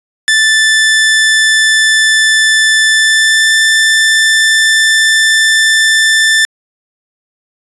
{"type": "tone with pitch glide", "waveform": "sawtooth", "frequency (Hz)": [1760, 1772.2], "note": ["A6", "A6"], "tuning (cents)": [0, 12], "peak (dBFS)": -3, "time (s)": [0.28, 6.45], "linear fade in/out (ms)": 0, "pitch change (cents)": 12, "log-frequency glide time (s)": [2.88, 3.55], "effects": ["resampled to 24000 Hz"]}